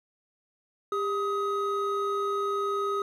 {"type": "tone pair together", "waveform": "triangle", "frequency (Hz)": [400.1, 1261.1], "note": ["G4", "D#6"], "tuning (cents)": [35, 23], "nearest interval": "octave + minor sixth", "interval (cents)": 1988, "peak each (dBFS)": -27, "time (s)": [0.92, 3.02], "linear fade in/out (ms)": 2, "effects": []}